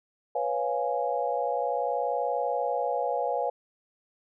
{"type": "chord", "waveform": "sine", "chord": "C# dominant seventh", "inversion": "third", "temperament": "equal", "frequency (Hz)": [493.9, 554.4, 698.5, 830.6], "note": ["B4", "C#5", "E#5", "G#5"], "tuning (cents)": [0, 0, 0, 0], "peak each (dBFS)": -31, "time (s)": [0.35, 3.5], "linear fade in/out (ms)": 5, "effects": []}